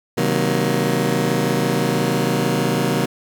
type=chord; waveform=20% pulse; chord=C half-diminished seventh; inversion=none; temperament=just; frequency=130.81 / 156.98 / 188.37 / 235.5 Hz; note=C3 / Eb3 / Gb3 / Bb3; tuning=0 / +16 / +31 / +18 cents; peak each=-18 dBFS; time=0.17-3.06 s; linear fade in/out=10 ms; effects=none